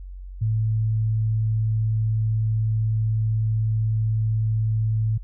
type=tone; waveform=sine; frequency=110 Hz; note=A2; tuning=in tune; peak=-19 dBFS; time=0.41-5.18 s; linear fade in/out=10 ms; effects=added 46 Hz sine -34 dBFS peak until 5.23 s